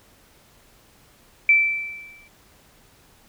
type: tone with exponential decay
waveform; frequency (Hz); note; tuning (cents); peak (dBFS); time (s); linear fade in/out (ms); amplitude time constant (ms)
sine; 2330; D7; -14; -10; 1.49-2.28; 2; 170
effects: pink hiss -55 dBFS RMS until 3.28 s